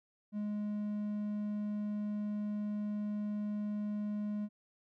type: tone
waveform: triangle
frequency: 208.6 Hz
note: G#3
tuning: 8 cents sharp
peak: -32 dBFS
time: 0.32-4.49 s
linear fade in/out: 50 ms
effects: none